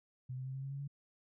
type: tone with pitch steps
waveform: sine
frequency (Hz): 127.7 / 129.86 / 132.05 / 134.28 / 136.55 / 138.86 / 141.2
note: C3 / C3 / C3 / C3 / C#3 / C#3 / C#3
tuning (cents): -42 / -13 / +16 / +45 / -26 / +3 / +32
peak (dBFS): -39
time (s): 0.29-0.878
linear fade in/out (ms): 10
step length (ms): 84
effects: none